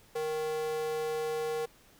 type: tone with high-pass filter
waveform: square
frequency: 155.56 Hz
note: D#3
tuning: in tune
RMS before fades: -33 dBFS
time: 0.15-1.66 s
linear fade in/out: 10 ms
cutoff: 530 Hz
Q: 9.8
effects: pink hiss -60 dBFS RMS until 1.99 s